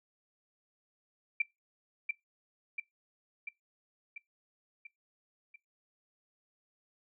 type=tone with echo; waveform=sine; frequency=2349 Hz; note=D7; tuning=in tune; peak=-25 dBFS; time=1.4-1.42 s; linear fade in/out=5 ms; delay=690 ms; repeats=6; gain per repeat=-4 dB; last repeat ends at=5.56 s; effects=noise-tail reverb RT60 0.2 s tail -23 dB re dry